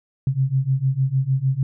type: beating tone pair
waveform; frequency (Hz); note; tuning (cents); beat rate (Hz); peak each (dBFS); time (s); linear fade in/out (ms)
sine; 130 / 136.6; C3 / C#3; -11 / -25; 6.6; -21 / -20; 0.27-1.63; 2
effects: none